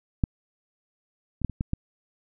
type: clicks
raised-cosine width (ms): 5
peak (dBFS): -9 / -24 / -9 / -25 / -14 / -13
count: 6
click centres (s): 0.238 / 1.417 / 1.447 / 1.497 / 1.609 / 1.734
effects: none